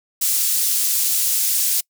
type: high-pass noise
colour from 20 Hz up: pink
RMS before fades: -19 dBFS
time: 0.21-1.81 s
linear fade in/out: 10 ms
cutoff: 7400 Hz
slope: 12 dB/octave
effects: noise-tail reverb RT60 0.1 s tail -26 dB re dry